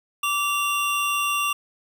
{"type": "tone pair together", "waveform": "square", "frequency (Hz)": [1163, 2766], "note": ["D6", "F7"], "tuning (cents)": [-17, -17], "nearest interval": "octave + minor third", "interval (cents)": 1500, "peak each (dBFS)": -25, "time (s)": [0.23, 1.53], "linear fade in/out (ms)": 5, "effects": []}